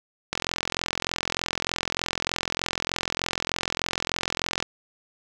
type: click train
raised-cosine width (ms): 0.2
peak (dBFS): -7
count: 187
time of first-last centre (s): 0.33-4.626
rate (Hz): 43.3
effects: 7-bit